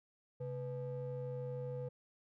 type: ring-modulated tone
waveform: triangle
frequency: 180.7 Hz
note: F#3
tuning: 41 cents flat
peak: -34 dBFS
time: 0.4-1.89 s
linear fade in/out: 10 ms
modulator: 315 Hz
effects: none